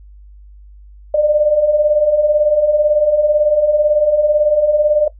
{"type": "beating tone pair", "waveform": "sine", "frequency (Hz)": [584, 602], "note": ["D5", "D5"], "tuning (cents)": [-10, 43], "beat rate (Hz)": 18, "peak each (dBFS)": [-17, -11], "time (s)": [1.14, 5.08], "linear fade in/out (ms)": 5, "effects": ["noise-tail reverb RT60 0.1 s tail -17 dB re dry", "added 50 Hz sine -37 dBFS peak until 5.19 s"]}